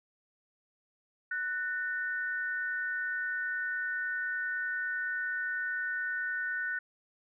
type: tone pair together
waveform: sine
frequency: 1488.2 / 1818 Hz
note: F#6 / A#6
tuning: +10 / -44 cents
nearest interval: minor third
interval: 346 cents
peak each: -32 / -37 dBFS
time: 1.31-6.79 s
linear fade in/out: 5 ms
effects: none